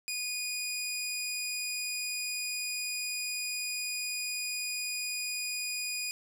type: tone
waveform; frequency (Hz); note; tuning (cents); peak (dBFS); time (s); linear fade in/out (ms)
15% pulse; 2464; D#7; -17; -26; 0.08-6.11; 0
effects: none